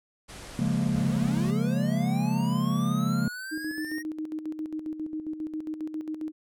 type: low-pass noise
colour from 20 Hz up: pink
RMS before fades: -43 dBFS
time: 0.28-1.52 s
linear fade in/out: 20 ms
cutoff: 11000 Hz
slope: 48 dB/octave
type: chord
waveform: triangle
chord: Bb minor seventh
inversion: first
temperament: equal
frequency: 138.59 / 174.61 / 207.7 / 233.1 Hz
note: Db3 / F3 / Ab3 / Bb3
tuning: 0 / 0 / 0 / 0 cents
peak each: -27 dBFS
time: 0.59-3.28 s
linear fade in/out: 2 ms
type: linear sweep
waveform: square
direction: up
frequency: 55 to 1885 Hz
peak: -36 dBFS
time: 0.93-4.03 s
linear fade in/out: 20 ms
type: tone with tremolo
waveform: sine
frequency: 311.1 Hz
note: D#4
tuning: in tune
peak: -29 dBFS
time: 3.51-6.32 s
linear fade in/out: 20 ms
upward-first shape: square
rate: 7.4 Hz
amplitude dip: 60%
effects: none